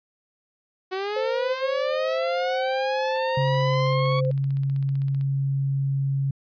sawtooth linear sweep, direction up, 370 to 1125 Hz, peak -22 dBFS, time 0.91-4.21 s, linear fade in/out 20 ms
sine tone with pitch glide, 523.3 to 516.4 Hz, C5 to C5, 0 to -23 cents, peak -24 dBFS, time 1.16-4.31 s, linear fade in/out 5 ms, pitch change -23 cents, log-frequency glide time 3.03-4.2 s
click train, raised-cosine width 0.2 ms, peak -31 dBFS, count 33, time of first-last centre 3.16-5.211 s, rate 15.6 Hz
sine tone, 137.3 Hz, C#3, 16 cents flat, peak -21 dBFS, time 3.37-6.31 s, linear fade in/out 5 ms
effects resampled to 11025 Hz

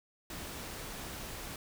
pink noise, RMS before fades -43 dBFS, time 0.3-1.56 s, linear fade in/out 2 ms, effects none

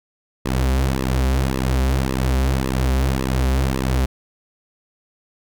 sawtooth tone with flanger, 65.41 Hz, C2, in tune, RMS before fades -19 dBFS, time 0.45-4.06 s, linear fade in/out 10 ms, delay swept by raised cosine 1.3 to 6.6 ms, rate 1.8 Hz, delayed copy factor -0.95, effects none

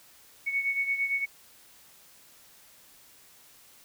sine beating tone pair, 2217 / 2225.8 Hz, C#7 / C#7, 0 / +6 cents, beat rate 8.8 Hz, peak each -27 / -33 dBFS, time 0.46-1.26 s, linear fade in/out 20 ms, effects white hiss -56 dBFS RMS until 3.84 s

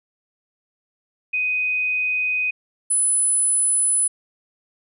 sine tone pair in turn, 2500 / 10035 Hz, D#7 / D#9, +8 / +14 cents, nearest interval 2 octaves, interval 2406 cents, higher second, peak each -19 / -16 dBFS, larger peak second, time 1.33-2.51 / 2.9-4.08 s, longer neither, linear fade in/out 10 ms, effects none

